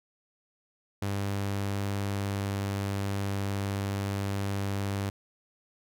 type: tone with pitch glide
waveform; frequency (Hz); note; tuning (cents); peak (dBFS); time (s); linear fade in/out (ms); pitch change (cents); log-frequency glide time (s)
sawtooth; 99.8 to 99.23; G2 to G2; +32 to +22; -25; 1.02-5.1; 5; -10; 1.99-2.63
effects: none